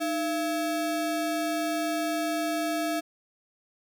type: ring-modulated tone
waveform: square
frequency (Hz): 493.9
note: B4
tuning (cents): 0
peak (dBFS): -24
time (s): 0-3.01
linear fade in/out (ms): 20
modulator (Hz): 186
effects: none